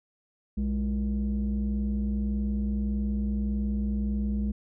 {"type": "tone pair together", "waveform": "sine", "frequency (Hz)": [61.74, 206.9], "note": ["B1", "G#3"], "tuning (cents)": [0, -6], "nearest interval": "octave + major sixth", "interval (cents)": 2094, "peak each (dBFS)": -26, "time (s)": [0.57, 4.52], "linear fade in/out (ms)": 10, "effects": ["tanh soft clip ceiling -22 dBFS"]}